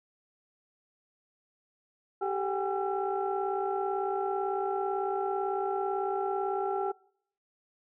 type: tone cluster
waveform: sine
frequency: 390 / 430 / 754 / 812 / 1350 Hz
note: G4 / A4 / F#5 / G#5 / E6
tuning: -9 / -40 / +32 / -39 / +41 cents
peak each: -31 / -39 / -36 / -33 / -39 dBFS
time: 2.21-6.92 s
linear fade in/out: 10 ms
effects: noise-tail reverb RT60 0.7 s tail -26 dB re dry + tanh soft clip ceiling -18 dBFS